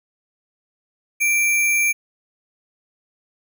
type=tone with sample-and-hold; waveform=sine; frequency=2349 Hz; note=D7; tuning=in tune; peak=-15 dBFS; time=1.2-1.93 s; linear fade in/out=20 ms; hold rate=8820 Hz; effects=none